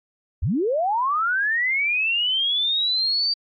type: linear sweep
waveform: sine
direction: up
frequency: 55 to 4664 Hz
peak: -19 dBFS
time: 0.42-3.34 s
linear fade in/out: 10 ms
effects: AAC 48 kbps